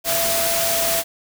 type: tone in noise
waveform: sine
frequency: 670 Hz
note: E5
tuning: 28 cents sharp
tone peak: -23 dBFS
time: 0.04-1.04 s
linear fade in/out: 50 ms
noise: white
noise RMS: -21 dBFS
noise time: 0.04-1.04 s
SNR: -5 dB
effects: none